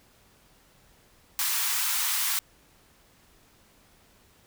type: high-pass noise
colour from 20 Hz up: white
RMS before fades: -27 dBFS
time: 1.39-2.39 s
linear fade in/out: 0 ms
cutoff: 850 Hz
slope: 48 dB/octave
effects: pink hiss -60 dBFS RMS until 4.46 s